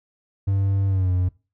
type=tone with pitch glide; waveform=triangle; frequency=98 to 90.91 Hz; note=G2 to F#2; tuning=0 to -30 cents; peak=-16 dBFS; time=0.47-1.29 s; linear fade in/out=10 ms; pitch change=-130 cents; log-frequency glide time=0.87-1.11 s; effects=noise-tail reverb RT60 0.3 s tail -21 dB re dry